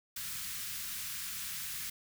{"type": "band-stop noise", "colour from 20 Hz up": "white", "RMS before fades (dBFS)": -40, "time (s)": [0.16, 1.9], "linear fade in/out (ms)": 5, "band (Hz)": [200, 1300], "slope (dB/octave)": 24, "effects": []}